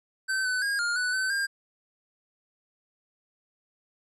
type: tone with pitch steps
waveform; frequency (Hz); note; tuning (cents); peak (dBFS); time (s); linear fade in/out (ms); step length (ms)
square; 1541 / 1506 / 1627 / 1414 / 1486 / 1527 / 1605; G6 / F#6 / G#6 / F6 / F#6 / G6 / G6; -30 / +30 / -36 / +21 / +7 / -46 / +40; -26; 0.28-1.47; 20; 170
effects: resampled to 24000 Hz